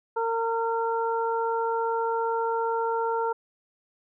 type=harmonic tone; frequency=457.5 Hz; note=A#4; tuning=32 cents flat; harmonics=1 / 2 / 3; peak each=-27 / -27 / -33 dBFS; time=0.16-3.33 s; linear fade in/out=10 ms; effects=none